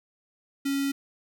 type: tone with notch filter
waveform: square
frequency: 277.1 Hz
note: C#4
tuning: 1 cent flat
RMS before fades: -27 dBFS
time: 0.65-0.92 s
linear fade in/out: 10 ms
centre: 790 Hz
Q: 0.82
effects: none